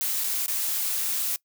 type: noise with dropouts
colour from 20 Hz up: blue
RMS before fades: -27 dBFS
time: 0.01-1.36 s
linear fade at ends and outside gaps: 0 ms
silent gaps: 0.237-0.242 / 0.461-0.481 s
effects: noise-tail reverb RT60 0.1 s tail -22 dB re dry